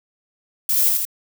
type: noise with echo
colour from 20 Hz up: violet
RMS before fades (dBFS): -19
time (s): 0.69-0.89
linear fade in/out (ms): 2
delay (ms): 81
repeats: 2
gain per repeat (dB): -2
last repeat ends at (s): 1.052
effects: none